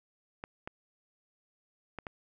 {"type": "clicks", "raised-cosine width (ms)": 0.5, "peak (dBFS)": -24, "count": 4, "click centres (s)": [0.439, 0.675, 1.987, 2.068], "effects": []}